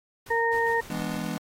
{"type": "noise with exponential decay", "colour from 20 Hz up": "pink", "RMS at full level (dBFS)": -44, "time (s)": [0.26, 0.72], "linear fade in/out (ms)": 5, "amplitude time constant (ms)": 100}
{"type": "harmonic tone", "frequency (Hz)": 461.7, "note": "A#4", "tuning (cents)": -17, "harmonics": [1, 2, 4], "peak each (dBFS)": [-26, -26, -26], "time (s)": [0.3, 0.81], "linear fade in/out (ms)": 10}
{"type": "noise with tremolo", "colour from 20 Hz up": "pink", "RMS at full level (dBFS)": -45, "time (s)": [0.52, 1.28], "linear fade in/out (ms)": 5, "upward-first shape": "square", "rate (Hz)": 6.9, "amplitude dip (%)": 45}
{"type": "chord", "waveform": "square", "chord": "E dominant seventh", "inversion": "none", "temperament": "just", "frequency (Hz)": [164.81, 206, 247.2, 296.7], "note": ["E3", "G#3", "B3", "D4"], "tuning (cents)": [0, -14, 2, 18], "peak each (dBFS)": [-35, -34, -36, -38], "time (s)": [0.9, 1.38], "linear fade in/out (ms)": 2}
{"effects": ["AAC 48 kbps"]}